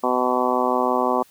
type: harmonic tone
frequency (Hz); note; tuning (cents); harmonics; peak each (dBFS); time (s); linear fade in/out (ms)
125.9; B2; +34; 2 / 3 / 4 / 5 / 6 / 7 / 8 / 9; -26 / -26 / -26 / -26 / -26 / -26 / -26 / -26; 0.03-1.23; 10
effects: white hiss -54 dBFS RMS until 1.3 s